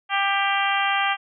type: harmonic tone with a mistuned harmonic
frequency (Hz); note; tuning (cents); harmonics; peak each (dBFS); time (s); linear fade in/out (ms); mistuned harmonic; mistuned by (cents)
395.9; G4; +17; 2 / 3 / 4 / 5 / 6 / 7 / 8; -24 / -26 / -27 / -28 / -29 / -29 / -30; 0.09-1.17; 50; 6; -16
effects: none